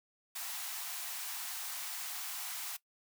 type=high-pass noise; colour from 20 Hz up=white; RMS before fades=-41 dBFS; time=0.35-2.77 s; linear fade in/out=10 ms; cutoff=670 Hz; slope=96 dB/octave; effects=noise-tail reverb RT60 0.1 s tail -19 dB re dry